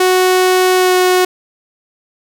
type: tone with pitch glide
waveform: sawtooth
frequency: 369.2 to 366.2 Hz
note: F#4 to F#4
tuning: -4 to -18 cents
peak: -5 dBFS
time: 0-1.25 s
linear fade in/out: 5 ms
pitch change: -14 cents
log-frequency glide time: 0.76-0.95 s
effects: none